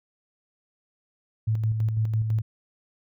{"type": "tone with tremolo", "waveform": "sine", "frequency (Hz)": 110, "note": "A2", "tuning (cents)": 0, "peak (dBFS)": -20, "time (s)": [1.47, 2.42], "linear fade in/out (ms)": 10, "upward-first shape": "square", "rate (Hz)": 6, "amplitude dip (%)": 40, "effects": []}